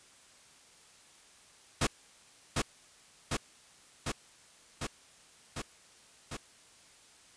pink noise with echo, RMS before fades -28 dBFS, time 1.81-1.87 s, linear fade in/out 5 ms, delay 750 ms, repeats 6, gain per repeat -2 dB, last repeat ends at 6.37 s, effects white hiss -59 dBFS RMS until 7.36 s + resampled to 22050 Hz

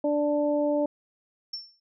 harmonic tone, 293.7 Hz, D4, in tune, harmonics 1 / 2 / 3, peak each -26 / -24 / -36 dBFS, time 0.04-0.86 s, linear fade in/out 5 ms
sine tone with exponential decay, 5410 Hz, E8, 44 cents sharp, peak -29 dBFS, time 1.53-1.8 s, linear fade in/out 5 ms, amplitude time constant 57 ms
effects none

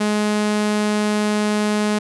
sawtooth tone, 210.3 Hz, G#3, 22 cents sharp, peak -13 dBFS, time 0-1.99 s, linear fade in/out 10 ms, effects resampled to 24000 Hz

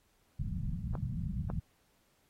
white low-pass noise, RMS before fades -36 dBFS, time 0.39-1.6 s, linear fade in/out 5 ms, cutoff 190 Hz, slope 48 dB/octave
clicks, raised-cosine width 1 ms, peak -26 dBFS, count 2, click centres 0.953 / 1.501 s
effects pink hiss -72 dBFS RMS until 2.29 s + AAC 48 kbps

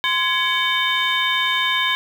sine tone cluster, 1036 / 1673 / 2246 / 3071 / 3646 Hz, C6 / G#6 / C#7 / G7 / A#7, -17 / +12 / +22 / -36 / -39 cents, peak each -23 dBFS, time 0.04-1.95 s, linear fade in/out 0 ms, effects tanh soft clip ceiling -8 dBFS + 7-bit

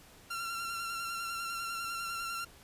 sawtooth tone with vibrato, 1368 Hz, F6, 36 cents flat, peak -32 dBFS, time 0.3-2.45 s, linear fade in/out 10 ms, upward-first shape square, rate 10 Hz, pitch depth 19 cents each way, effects pink hiss -57 dBFS RMS until 2.63 s + resampled to 32000 Hz

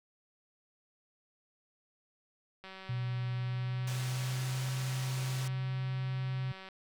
click train, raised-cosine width 0.3 ms, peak -32 dBFS, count 770, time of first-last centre 2.64-6.687 s, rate 190 Hz
sine tone with pitch glide, 123 to 129.94 Hz, B2 to C3, -7 to -12 cents, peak -32 dBFS, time 2.89-6.52 s, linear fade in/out 5 ms, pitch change +95 cents, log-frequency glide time 3.33-4.64 s
white low-pass noise, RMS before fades -45 dBFS, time 3.87-5.48 s, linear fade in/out 5 ms, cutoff 7000 Hz, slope 12 dB/octave
effects none

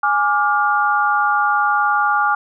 sine chord, D diminished, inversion second, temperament equal with one note detuned, 830.6 / 1174.7 / 1414 Hz, Ab5 / D6 / F6, 0 / 0 / +21 cents, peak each -18 dBFS, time 0.03-2.35 s, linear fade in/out 5 ms, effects none

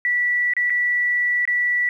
sine tone with dropouts, 1956 Hz, B6, 17 cents flat, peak -17 dBFS, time 0.05-1.89 s, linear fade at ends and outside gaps 1 ms, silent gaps 0.536-0.566 / 0.698-0.703 / 1.453-1.476 s, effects 9-bit

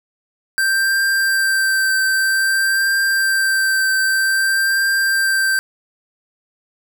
square tone with vibrato, 1568 Hz, G6, in tune, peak -15 dBFS, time 0.58-5.59 s, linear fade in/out 0 ms, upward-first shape triangle, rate 0.52 Hz, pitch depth 18 cents each way, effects none

